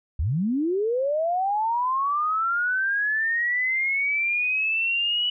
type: linear sweep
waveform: sine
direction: up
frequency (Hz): 61 to 2960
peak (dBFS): -21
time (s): 0.19-5.3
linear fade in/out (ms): 5
effects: none